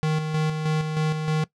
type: tone with tremolo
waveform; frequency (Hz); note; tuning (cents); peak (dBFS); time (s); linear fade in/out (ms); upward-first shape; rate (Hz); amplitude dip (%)
square; 155.56; D#3; 0; -21; 0.03-1.44; 0; square; 3.2; 45
effects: noise-tail reverb RT60 0.1 s tail -19 dB re dry + low-pass 6000 Hz 12 dB/octave

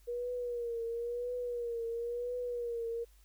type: tone with vibrato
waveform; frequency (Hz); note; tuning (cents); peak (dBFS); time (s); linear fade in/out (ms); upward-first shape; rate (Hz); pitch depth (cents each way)
sine; 476.8; A#4; +39; -34; 0.07-3.05; 20; triangle; 0.98; 67
effects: added 50 Hz sine -59 dBFS peak until 3.24 s + white hiss -69 dBFS RMS until 3.24 s

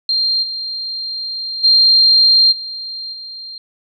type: tone with level steps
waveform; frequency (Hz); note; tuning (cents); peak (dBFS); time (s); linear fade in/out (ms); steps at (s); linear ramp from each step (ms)
sine; 4186; C8; 0; -13 / -21 / -7 / -24 / -28; 0.09-3.58; 2; 0.42 / 1.63 / 2.51 / 3.12; 20
effects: none

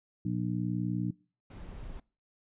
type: harmonic tone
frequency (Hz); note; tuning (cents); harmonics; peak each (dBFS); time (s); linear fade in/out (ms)
60; B1; -49; 2 / 3 / 4 / 5; -34 / -32 / -38 / -36; 0.25-1.11; 5
type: noise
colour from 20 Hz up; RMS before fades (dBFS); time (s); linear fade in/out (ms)
brown; -43; 1.5-2; 5
effects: noise-tail reverb RT60 0.4 s tail -24 dB re dry + resampled to 8000 Hz

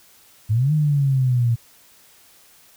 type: exponential two-way sweep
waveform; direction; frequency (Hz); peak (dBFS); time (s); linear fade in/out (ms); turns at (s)
sine; up then down; 102 to 155.3 to 115; -15; 0.49-1.56; 20; 0.73
effects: white hiss -52 dBFS RMS until 2.76 s

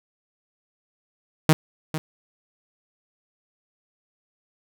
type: tone with echo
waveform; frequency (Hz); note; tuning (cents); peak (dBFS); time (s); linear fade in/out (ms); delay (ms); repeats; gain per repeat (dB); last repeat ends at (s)
sawtooth; 156.7; D#3; +13; -8; 1.49-1.53; 0; 450; 1; -13; 1.98
effects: none

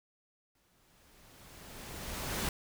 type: noise with exponential growth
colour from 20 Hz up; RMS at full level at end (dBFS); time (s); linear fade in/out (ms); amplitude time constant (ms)
pink; -33; 0.55-2.49; 2; 420
effects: none

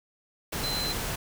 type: tone in noise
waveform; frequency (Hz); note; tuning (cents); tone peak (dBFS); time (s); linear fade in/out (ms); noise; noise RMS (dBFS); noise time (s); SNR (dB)
sine; 4070; C8; -49; -30; 0.63-0.93; 10; pink; -32; 0.52-1.16; -1
effects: none

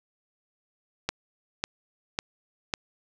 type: click train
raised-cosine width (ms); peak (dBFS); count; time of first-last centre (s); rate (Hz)
0.2; -9; 4; 1.09-2.738; 1.82
effects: none

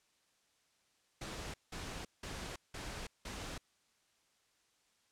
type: noise bursts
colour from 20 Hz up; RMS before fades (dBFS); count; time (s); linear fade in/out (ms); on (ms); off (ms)
pink; -44; 5; 1.21-3.58; 5; 330; 180
effects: white hiss -74 dBFS RMS until 5.11 s + low-pass 8000 Hz 12 dB/octave

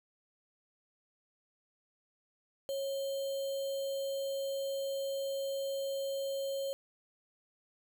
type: tone with sample-and-hold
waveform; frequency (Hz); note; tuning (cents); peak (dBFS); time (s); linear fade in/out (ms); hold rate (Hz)
sine; 548; C#5; -20; -33; 2.69-6.73; 0; 3675
effects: none

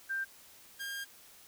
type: tone pair in turn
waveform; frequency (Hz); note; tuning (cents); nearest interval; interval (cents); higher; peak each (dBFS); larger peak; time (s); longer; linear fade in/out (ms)
sine / sawtooth; 1575 / 1610.9; G6 / G6; +8 / +47; unison; 39; second; -32 / -34; first; 0.09-0.25 / 0.79-1.05; second; 20
effects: white hiss -57 dBFS RMS until 1.47 s

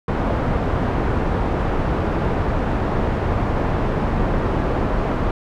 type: low-pass noise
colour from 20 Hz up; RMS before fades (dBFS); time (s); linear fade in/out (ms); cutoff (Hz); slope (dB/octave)
pink; -20; 0.08-5.31; 2; 1100; 12
effects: none

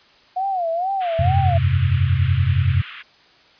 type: tone with vibrato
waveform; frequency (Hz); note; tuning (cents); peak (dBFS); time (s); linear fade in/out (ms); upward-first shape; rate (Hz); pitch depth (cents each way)
sine; 719; F#5; -50; -19; 0.36-1.58; 10; sine; 2.2; 160
type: band-pass noise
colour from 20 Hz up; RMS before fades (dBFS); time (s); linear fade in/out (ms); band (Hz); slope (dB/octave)
white; -37; 1-3.03; 20; 1200 to 3200; 48
type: chord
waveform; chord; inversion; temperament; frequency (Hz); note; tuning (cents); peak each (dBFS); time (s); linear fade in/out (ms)
sine; F suspended second; none; equal; 87.31 / 98 / 130.81; F2 / G2 / C3; 0 / 0 / 0; -19; 1.19-2.82; 5
effects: white hiss -52 dBFS RMS until 3.59 s + resampled to 11025 Hz

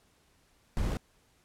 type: noise with sample-and-hold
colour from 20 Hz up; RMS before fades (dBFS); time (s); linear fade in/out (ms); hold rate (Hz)
brown; -30; 0.77-0.97; 0; 6300
effects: pink hiss -67 dBFS RMS until 1.44 s + low-pass 12000 Hz 12 dB/octave

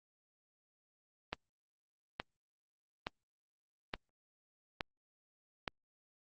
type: click train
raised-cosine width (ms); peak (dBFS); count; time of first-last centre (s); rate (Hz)
0.3; -19; 6; 1.33-5.678; 1.15
effects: Opus 32 kbps

